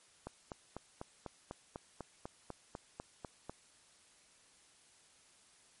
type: click train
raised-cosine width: 1 ms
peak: -28 dBFS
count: 14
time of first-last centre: 0.27-3.496 s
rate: 4.03 Hz
effects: white hiss -65 dBFS RMS until 5.8 s + MP3 48 kbps